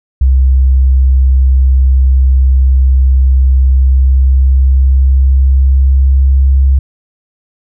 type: tone with pitch glide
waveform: sine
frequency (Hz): 65.41 to 67.21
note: C2 to C2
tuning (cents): 0 to +47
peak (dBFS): -4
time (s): 0.21-6.79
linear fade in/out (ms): 5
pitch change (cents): +47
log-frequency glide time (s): 3.62-6.6
effects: none